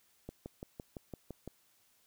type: click train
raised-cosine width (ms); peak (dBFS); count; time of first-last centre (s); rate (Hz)
2; -29; 8; 0.29-1.476; 5.9
effects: white hiss -70 dBFS RMS until 2.06 s